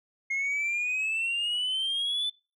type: exponential sweep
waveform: sine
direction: up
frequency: 2143 to 3520 Hz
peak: -24 dBFS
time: 0.3-2.3 s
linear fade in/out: 10 ms
effects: noise-tail reverb RT60 0.3 s tail -24 dB re dry + tanh soft clip ceiling -25 dBFS